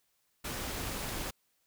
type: noise with amplitude modulation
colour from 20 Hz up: pink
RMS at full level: -36 dBFS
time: 0.44-1.31 s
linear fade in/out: 10 ms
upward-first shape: sine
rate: 246 Hz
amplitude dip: 35%
effects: white hiss -75 dBFS RMS until 1.66 s